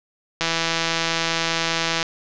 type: click train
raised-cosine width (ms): 0.2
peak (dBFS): -4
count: 268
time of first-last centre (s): 0.41-2.028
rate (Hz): 165
effects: resampled to 16000 Hz + 7-bit